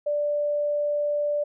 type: tone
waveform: sine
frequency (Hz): 587.3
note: D5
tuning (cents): 0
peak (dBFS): -22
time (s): 0.06-1.44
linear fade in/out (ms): 10
effects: none